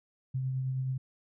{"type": "tone with tremolo", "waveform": "sine", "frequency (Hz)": 130.81, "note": "C3", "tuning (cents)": 0, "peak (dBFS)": -28, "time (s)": [0.34, 0.98], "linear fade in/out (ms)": 10, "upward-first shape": "triangle", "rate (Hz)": 9.4, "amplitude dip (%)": 30, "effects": []}